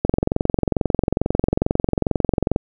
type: click train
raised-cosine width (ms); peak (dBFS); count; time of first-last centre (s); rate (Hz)
2; -3; 57; 0.05-2.561; 22.3
effects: none